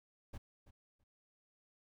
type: noise with echo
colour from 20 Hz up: brown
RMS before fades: -45 dBFS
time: 0.33-0.38 s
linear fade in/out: 10 ms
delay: 330 ms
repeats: 2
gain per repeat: -15 dB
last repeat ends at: 1.04 s
effects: none